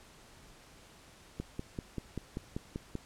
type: click train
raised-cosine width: 3 ms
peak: -23 dBFS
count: 9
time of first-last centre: 1.4-2.953 s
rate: 5.15 Hz
effects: pink hiss -57 dBFS RMS until 3.05 s + low-pass 10000 Hz 12 dB/octave